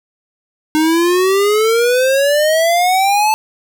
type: exponential sweep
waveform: square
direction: up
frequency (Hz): 306.3 to 880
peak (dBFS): -11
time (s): 0.75-3.34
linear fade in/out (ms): 0
effects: none